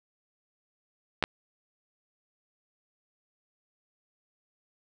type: clicks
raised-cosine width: 0.3 ms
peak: -9 dBFS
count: 2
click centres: 1.226 / 1.239 s
effects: none